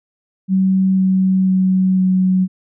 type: tone with pitch steps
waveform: sine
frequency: 189.7 / 188.5 / 187.3 / 186.12 Hz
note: F#3 / F#3 / F#3 / F#3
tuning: +43 / +32 / +21 / +10 cents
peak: -11 dBFS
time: 0.48-2.48 s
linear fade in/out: 50 ms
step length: 500 ms
effects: none